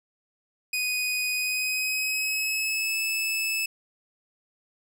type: tone with pitch glide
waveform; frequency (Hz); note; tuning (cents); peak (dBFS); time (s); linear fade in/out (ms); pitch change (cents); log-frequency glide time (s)
sawtooth; 2489 to 2614; D#7 to E7; 0 to -15; -22; 0.73-3.66; 5; +85; 1.34-3.01
effects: none